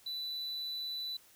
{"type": "tone", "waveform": "triangle", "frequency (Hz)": 3978, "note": "B7", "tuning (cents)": 12, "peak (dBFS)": -35, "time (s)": [0.06, 1.17], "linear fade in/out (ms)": 5, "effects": ["white hiss -62 dBFS RMS until 1.35 s"]}